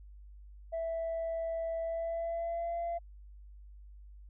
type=tone with pitch glide; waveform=sine; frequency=659.3 to 682.6 Hz; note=E5 to F5; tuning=0 to -40 cents; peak=-31 dBFS; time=0.72-2.99 s; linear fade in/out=20 ms; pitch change=+60 cents; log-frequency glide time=1.81-2.77 s; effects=tanh soft clip ceiling -30 dBFS + added 50 Hz sine -49 dBFS peak until 4.29 s